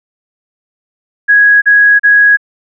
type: tone bursts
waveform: sine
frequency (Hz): 1661.2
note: G#6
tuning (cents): 0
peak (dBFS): -3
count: 3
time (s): 1.28-2.372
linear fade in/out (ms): 20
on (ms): 340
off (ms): 36
effects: none